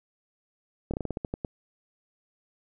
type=slowing click train; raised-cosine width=2 ms; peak=-17 dBFS; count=10; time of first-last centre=0.91-1.448 s; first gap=27 ms; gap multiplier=1.19; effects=none